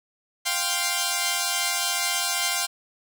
5% pulse chord, F suspended second, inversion none, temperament equal, 698.5 / 784 / 1046.5 Hz, F5 / G5 / C6, 0 / 0 / 0 cents, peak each -16 dBFS, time 0.45-2.67 s, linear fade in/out 20 ms, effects none

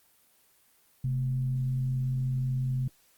sine tone with frequency modulation, 130 Hz, C3, 11 cents flat, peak -26 dBFS, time 1.04-2.88 s, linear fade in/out 5 ms, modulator 94.4 Hz, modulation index 0.28, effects white hiss -64 dBFS RMS until 3.17 s + Opus 24 kbps

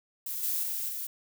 violet noise with level steps, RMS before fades -35 / -30 / -33 / -36 dBFS, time 0.26-1.07 s, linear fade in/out 5 ms, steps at 0.43 / 0.63 / 0.89 s, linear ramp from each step 2 ms, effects none

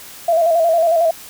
sine tone with vibrato, 665 Hz, E5, 15 cents sharp, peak -11 dBFS, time 0.28-1.11 s, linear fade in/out 5 ms, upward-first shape square, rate 11 Hz, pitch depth 51 cents each way, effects white hiss -37 dBFS RMS until 1.29 s

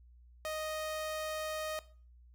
sawtooth tone, 622.3 Hz, D#5, in tune, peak -32 dBFS, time 0.45-1.79 s, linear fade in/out 0 ms, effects noise-tail reverb RT60 0.4 s tail -17 dB re dry + added 60 Hz sine -56 dBFS peak until 2.34 s

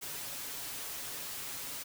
white noise with comb filter, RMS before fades -41 dBFS, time 0.01-1.84 s, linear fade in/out 20 ms, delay 7.2 ms, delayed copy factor +0.5, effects none

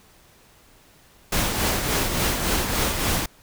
pink noise with tremolo, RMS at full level -21 dBFS, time 1.32-3.26 s, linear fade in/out 5 ms, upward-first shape triangle, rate 3.5 Hz, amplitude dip 50%, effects pink hiss -54 dBFS RMS until 3.42 s

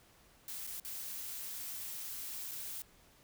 blue noise with dropouts, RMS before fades -43 dBFS, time 0.48-2.82 s, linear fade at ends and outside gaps 2 ms, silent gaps 0.669-0.673 / 0.8-0.848 / 2.512-2.515 s, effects pink hiss -64 dBFS RMS until 3.23 s

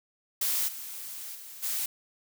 blue noise with level steps, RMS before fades -28 / -40 / -45 / -31 dBFS, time 0.41-1.86 s, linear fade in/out 5 ms, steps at 0.67 / 1.34 / 1.62 s, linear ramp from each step 20 ms, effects none

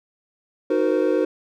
triangle chord, C half-diminished seventh, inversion first, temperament equal with one note detuned, 311.1 / 370 / 466.2 / 515.2 Hz, Eb4 / Gb4 / Bb4 / C5, 0 / 0 / 0 / -27 cents, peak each -21 dBFS, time 0.7-1.25 s, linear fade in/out 5 ms, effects none

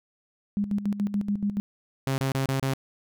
sine tone with tremolo, 203.6 Hz, G#3, 34 cents flat, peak -22 dBFS, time 0.57-1.6 s, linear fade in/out 0 ms, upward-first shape square, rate 7 Hz, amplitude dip 70%
sawtooth tone bursts, 134.5 Hz, C3, 48 cents sharp, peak -20 dBFS, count 5, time 2.07-2.736 s, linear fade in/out 0 ms, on 110 ms, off 29 ms
effects none

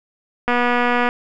click train, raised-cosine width 0.5 ms, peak -4 dBFS, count 149, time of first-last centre 0.48-1.089 s, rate 243 Hz, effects none

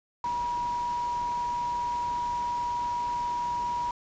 sine tone in noise, 962 Hz, B5, 46 cents flat, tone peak -27 dBFS, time 0.24-3.91 s, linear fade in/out 2 ms, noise pink, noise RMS -44 dBFS, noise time 0.24-3.91 s, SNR +14 dB, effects resampled to 16000 Hz

